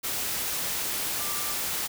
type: tone in noise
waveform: sine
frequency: 1183 Hz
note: D6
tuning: 12 cents sharp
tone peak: -40 dBFS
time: 1.19-1.55 s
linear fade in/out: 20 ms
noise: white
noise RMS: -30 dBFS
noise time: 0.03-1.88 s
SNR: -13 dB
effects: none